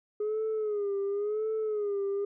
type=tone with vibrato; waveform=sine; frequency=417.1 Hz; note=G#4; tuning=7 cents sharp; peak=-26 dBFS; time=0.2-2.25 s; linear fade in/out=5 ms; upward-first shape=sine; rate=0.94 Hz; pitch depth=89 cents each way; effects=tanh soft clip ceiling -26 dBFS